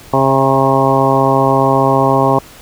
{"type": "harmonic tone with a mistuned harmonic", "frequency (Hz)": 134.9, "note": "C#3", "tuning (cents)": -47, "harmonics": [1, 2, 3, 4, 5, 6, 7, 8], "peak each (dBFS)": [-17, -17, -17, -17, -17, -17, -17, -17], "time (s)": [0.13, 2.39], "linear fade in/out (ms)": 5, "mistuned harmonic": 5, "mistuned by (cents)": -21, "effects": ["pink hiss -38 dBFS RMS until 2.61 s"]}